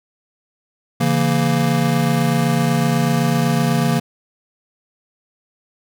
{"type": "chord", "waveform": "square", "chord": "A# diminished", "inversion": "first", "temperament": "just", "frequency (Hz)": [139.85, 167.82, 233.1], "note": ["C#3", "E3", "A#3"], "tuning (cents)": [16, 31, 0], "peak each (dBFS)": -20, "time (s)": [1, 4], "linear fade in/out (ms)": 10, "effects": []}